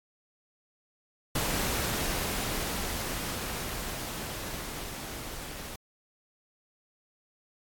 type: noise with level ramp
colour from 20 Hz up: pink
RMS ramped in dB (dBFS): -29 to -41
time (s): 1.35-5.76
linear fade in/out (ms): 5
effects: AAC 64 kbps